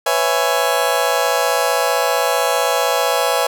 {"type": "chord", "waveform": "30% pulse", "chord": "C# minor seventh", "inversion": "third", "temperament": "just", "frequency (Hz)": [498.9, 554.4, 665.2, 831.5], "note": ["B4", "C#5", "E5", "G#5"], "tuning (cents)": [17, 0, 16, 2], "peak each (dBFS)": -18, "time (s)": [0.06, 3.47], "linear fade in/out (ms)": 5, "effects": []}